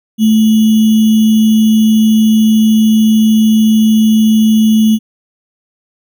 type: tone with sample-and-hold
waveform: sine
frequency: 218.3 Hz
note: A3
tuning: 13 cents flat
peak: -5 dBFS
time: 0.18-4.99 s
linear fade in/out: 50 ms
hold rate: 3150 Hz
effects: none